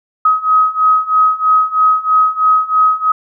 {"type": "beating tone pair", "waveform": "sine", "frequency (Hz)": [1265, 1268.1], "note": ["D#6", "D#6"], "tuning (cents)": [28, 33], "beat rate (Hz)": 3.1, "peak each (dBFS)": [-13, -11], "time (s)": [0.25, 3.12], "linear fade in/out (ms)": 5, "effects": []}